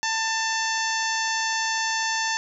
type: harmonic tone with a mistuned harmonic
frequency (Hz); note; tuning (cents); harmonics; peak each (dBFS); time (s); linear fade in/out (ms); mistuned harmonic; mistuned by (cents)
892; A5; +23; 1 / 2 / 3 / 4 / 5 / 6 / 7 / 8; -28 / -27 / -34 / -36 / -34 / -33 / -32 / -39; 0.03-2.37; 0; 4; -25
effects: none